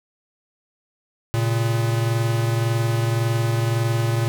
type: tone pair together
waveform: square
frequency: 115.2 / 137 Hz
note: A#2 / C#3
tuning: -20 / -20 cents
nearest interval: minor third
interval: 300 cents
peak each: -20 / -27 dBFS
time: 1.34-4.28 s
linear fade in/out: 0 ms
effects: none